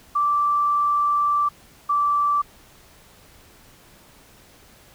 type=tone pair in turn; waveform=sine; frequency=1169 / 1164.3 Hz; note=D6 / D6; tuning=-8 / -15 cents; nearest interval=unison; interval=7 cents; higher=first; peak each=-17 dBFS; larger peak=neither; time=0.15-1.49 / 1.89-2.42 s; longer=first; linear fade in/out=10 ms; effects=pink hiss -51 dBFS RMS until 4.94 s